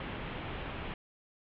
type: low-pass noise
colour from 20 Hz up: pink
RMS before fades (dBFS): -40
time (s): 0-0.94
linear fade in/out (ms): 2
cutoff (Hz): 3300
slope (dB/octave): 48
effects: none